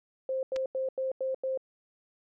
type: tone bursts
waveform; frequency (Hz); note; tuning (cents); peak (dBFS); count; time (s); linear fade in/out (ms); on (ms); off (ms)
sine; 526; C5; +9; -28; 6; 0.29-1.575; 2; 140; 89
type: clicks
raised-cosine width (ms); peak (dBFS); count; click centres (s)
0.2; -23; 2; 0.561 / 0.564
effects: none